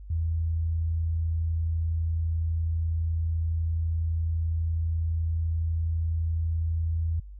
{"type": "tone", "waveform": "sine", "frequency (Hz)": 81.9, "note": "E2", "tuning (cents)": -11, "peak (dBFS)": -24, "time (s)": [0.1, 7.2], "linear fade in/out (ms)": 5, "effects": ["added 50 Hz sine -40 dBFS peak until 7.39 s"]}